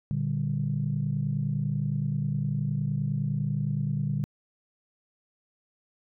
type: chord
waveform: sine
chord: G minor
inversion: first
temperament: equal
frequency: 116.54 / 146.83 / 196 Hz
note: Bb2 / D3 / G3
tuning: 0 / 0 / 0 cents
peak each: -31 / -27 / -32 dBFS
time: 0.11-4.24 s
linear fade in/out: 0 ms
effects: tanh soft clip ceiling -16 dBFS